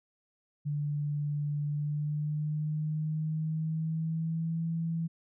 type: tone with pitch glide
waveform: sine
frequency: 146.83 to 164.81 Hz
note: D3 to E3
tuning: 0 to 0 cents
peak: -29 dBFS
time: 0.65-5.08 s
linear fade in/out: 20 ms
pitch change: +200 cents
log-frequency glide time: 1.66-4.65 s
effects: none